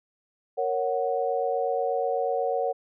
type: chord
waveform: sine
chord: F# major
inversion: first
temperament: equal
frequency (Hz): 466.2 / 554.4 / 740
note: A#4 / C#5 / F#5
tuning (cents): 0 / 0 / 0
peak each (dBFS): -28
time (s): 0.57-2.73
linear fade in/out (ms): 20
effects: none